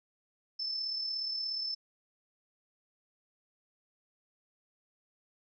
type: tone with amplitude modulation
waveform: sine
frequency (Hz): 5274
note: E8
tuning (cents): 0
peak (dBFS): -31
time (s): 0.59-1.75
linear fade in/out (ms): 10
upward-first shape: sine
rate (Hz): 36.9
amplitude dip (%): 40
effects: none